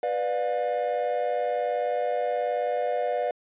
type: chord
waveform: triangle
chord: B diminished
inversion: none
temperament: just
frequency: 493.9 / 592.7 / 711.2 Hz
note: B4 / D5 / F5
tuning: 0 / +16 / +31 cents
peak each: -26 dBFS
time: 0.03-3.31 s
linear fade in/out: 2 ms
effects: tanh soft clip ceiling -16 dBFS + resampled to 8000 Hz